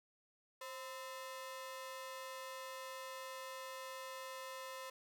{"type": "ring-modulated tone", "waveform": "sawtooth", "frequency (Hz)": 777, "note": "G5", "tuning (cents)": -16, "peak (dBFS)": -39, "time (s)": [0.61, 4.9], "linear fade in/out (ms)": 5, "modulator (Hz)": 248, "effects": []}